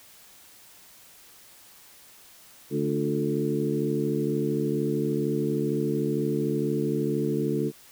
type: harmonic tone with a mistuned harmonic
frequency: 73.2 Hz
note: D2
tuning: 5 cents flat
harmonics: 2 / 3 / 4 / 5 / 6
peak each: -30 / -30 / -30 / -30 / -30 dBFS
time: 2.7-7.72 s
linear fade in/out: 50 ms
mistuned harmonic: 5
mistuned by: -43 cents
effects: white hiss -52 dBFS RMS until 7.91 s